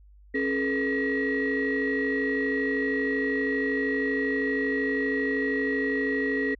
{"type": "tone cluster", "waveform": "sine", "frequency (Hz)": [272.2, 425.7, 478.4, 1910], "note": ["C#4", "G#4", "A#4", "A#6"], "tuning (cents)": [-31, 43, 45, 42], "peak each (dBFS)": [-27, -28, -34, -27], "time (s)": [0.34, 6.55], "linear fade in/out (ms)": 10, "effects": ["tanh soft clip ceiling -18 dBFS", "added 50 Hz sine -50 dBFS peak until 6.59 s"]}